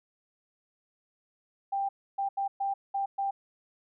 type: tone bursts at uneven times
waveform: sine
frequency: 790 Hz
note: G5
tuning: 13 cents sharp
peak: -27 dBFS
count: 6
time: 1.72-1.89 / 2.18-2.29 / 2.37-2.48 / 2.6-2.74 / 2.94-3.06 / 3.18-3.31 s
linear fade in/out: 10 ms
effects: none